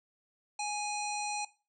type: harmonic tone with a mistuned harmonic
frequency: 830.6 Hz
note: G#5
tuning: in tune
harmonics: 1 / 3 / 5 / 7 / 9 / 10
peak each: -35 / -40 / -42 / -43 / -45 / -45 dBFS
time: 0.59-1.45 s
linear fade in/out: 5 ms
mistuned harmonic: 9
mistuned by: -51 cents
effects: noise-tail reverb RT60 0.3 s tail -17 dB re dry